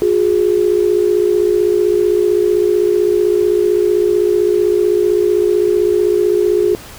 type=tone pair together; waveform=sine; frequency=359.6 / 415.3 Hz; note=F#4 / G#4; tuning=-49 / 0 cents; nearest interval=major second; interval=249 cents; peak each=-13 dBFS; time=0.02-6.75 s; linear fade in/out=0 ms; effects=pink hiss -35 dBFS RMS until 6.98 s